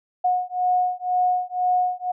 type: beating tone pair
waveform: sine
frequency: 726 / 728 Hz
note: F#5 / F#5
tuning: -33 / -28 cents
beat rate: 2 Hz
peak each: -22 dBFS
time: 0.24-2.12 s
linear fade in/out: 10 ms
effects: none